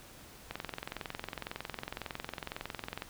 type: click train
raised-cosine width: 0.3 ms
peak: -21 dBFS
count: 56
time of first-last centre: 0.51-3.021 s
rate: 21.9 Hz
effects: pink hiss -53 dBFS RMS until 3.09 s